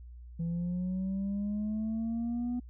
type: linear sweep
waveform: sine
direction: up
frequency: 165.6 to 246.7 Hz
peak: -28 dBFS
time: 0.39-2.6 s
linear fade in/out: 10 ms
effects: tanh soft clip ceiling -29 dBFS + added 60 Hz sine -45 dBFS peak until 2.69 s